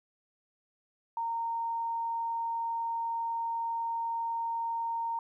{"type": "tone", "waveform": "sine", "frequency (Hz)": 922, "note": "A#5", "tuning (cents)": -19, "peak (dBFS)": -30, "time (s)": [1.17, 5.19], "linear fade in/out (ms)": 2, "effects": ["12-bit"]}